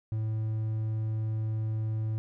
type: tone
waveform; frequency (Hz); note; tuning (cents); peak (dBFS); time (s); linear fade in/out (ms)
triangle; 109.6; A2; -6; -26; 0.12-2.18; 0
effects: none